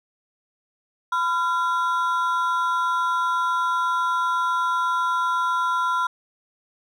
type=ring-modulated tone; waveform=triangle; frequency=1191 Hz; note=D6; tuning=24 cents sharp; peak=-15 dBFS; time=1.12-6.07 s; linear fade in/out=5 ms; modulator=186 Hz; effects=none